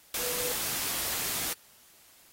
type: tone in noise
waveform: sine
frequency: 492.5 Hz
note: B4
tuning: 5 cents flat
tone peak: -35 dBFS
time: 0.19-0.52 s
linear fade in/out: 2 ms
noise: white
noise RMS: -32 dBFS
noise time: 0.14-1.53 s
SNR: -6 dB
effects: white hiss -58 dBFS RMS until 2.32 s + AAC 48 kbps